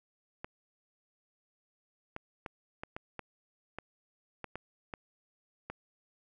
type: clicks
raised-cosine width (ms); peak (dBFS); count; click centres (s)
0.5; -24; 11; 0.445 / 2.164 / 2.462 / 2.835 / 2.965 / 3.193 / 3.786 / 4.443 / 4.556 / 4.938 / 5.7
effects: none